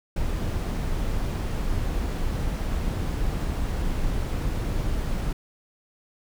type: noise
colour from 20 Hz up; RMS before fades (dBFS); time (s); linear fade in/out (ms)
brown; -26; 0.16-5.33; 5
effects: none